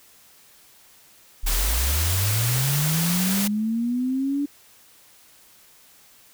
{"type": "linear sweep", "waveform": "sine", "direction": "up", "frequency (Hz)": [30.31, 289.3], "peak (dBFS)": -21, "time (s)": [1.43, 4.46], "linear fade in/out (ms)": 10}
{"type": "noise", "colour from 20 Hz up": "white", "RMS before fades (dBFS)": -26, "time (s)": [1.46, 3.48], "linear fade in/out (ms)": 10}
{"effects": ["white hiss -53 dBFS RMS until 6.33 s"]}